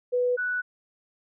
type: tone pair in turn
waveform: sine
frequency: 493.9 / 1480 Hz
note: B4 / F#6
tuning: 0 / 0 cents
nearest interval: octave + perfect fifth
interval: 1900 cents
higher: second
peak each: -21 / -25 dBFS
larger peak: first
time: 0.12-0.37 / 0.37-0.62 s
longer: neither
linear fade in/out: 20 ms
effects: none